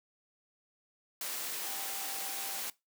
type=tone in noise; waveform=sine; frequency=783 Hz; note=G5; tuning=2 cents flat; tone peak=-47 dBFS; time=1.66-2.6 s; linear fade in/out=2 ms; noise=white; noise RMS=-38 dBFS; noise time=1.21-2.7 s; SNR=-12 dB; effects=noise-tail reverb RT60 0.2 s tail -20 dB re dry + high-pass 300 Hz 12 dB/octave